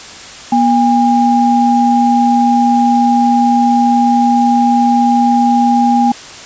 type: tone pair together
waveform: sine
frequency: 240.6 / 810 Hz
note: B3 / G#5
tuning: -45 / -43 cents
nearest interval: octave + major sixth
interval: 2102 cents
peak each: -10 dBFS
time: 0.52-6.12 s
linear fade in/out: 5 ms
effects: white hiss -31 dBFS RMS until 6.45 s + resampled to 16000 Hz